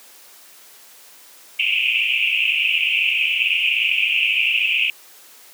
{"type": "band-pass noise", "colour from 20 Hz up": "pink", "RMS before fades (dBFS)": -19, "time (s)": [1.59, 4.9], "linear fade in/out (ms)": 2, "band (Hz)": [2400, 2900], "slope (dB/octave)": 96, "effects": ["white hiss -46 dBFS RMS until 5.53 s", "high-pass 300 Hz 12 dB/octave"]}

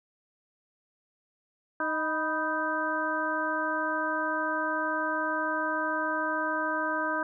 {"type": "harmonic tone with a mistuned harmonic", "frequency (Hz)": 311.1, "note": "D#4", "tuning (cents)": 0, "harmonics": [1, 2, 3, 4, 5], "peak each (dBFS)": [-35, -34, -33, -34, -31], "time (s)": [1.8, 7.23], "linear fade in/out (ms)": 2, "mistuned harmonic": 3, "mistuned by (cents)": 85, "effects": []}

